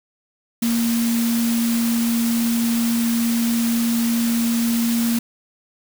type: tone in noise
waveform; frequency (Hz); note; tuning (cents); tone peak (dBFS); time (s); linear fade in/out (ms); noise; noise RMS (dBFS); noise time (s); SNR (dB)
sine; 232.5; A#3; -4; -17; 0.62-5.19; 5; white; -28; 0.62-5.19; +8
effects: none